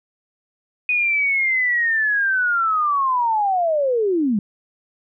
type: linear sweep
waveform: sine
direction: down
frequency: 2489 to 191.3 Hz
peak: -16 dBFS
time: 0.89-4.39 s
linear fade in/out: 2 ms
effects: none